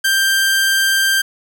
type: tone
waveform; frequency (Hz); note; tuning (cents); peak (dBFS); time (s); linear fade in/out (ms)
sawtooth; 1578; G6; +11; -9; 0.04-1.22; 10
effects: 7-bit